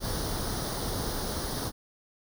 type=noise with comb filter; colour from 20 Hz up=pink; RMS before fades=-32 dBFS; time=0-1.72 s; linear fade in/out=50 ms; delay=0.2 ms; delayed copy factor=+0.75; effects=none